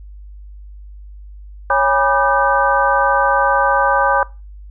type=tone cluster; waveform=sine; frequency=554 / 819 / 974 / 1196 / 1541 Hz; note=C#5 / G#5 / B5 / D6 / G6; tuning=-1 / -24 / -24 / +31 / -30 cents; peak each=-18 dBFS; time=1.7-4.23 s; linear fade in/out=2 ms; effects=noise-tail reverb RT60 0.3 s tail -23 dB re dry + added 50 Hz sine -33 dBFS peak until 4.7 s